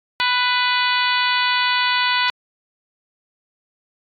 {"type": "harmonic tone with a mistuned harmonic", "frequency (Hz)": 494.2, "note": "B4", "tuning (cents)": 1, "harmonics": [2, 3, 4, 5, 6, 7, 8, 9], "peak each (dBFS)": [-21, -23, -24, -25, -26, -26, -27, -28], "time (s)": [0.2, 2.3], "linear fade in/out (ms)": 0, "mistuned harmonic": 4, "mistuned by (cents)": 17, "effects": ["AAC 64 kbps"]}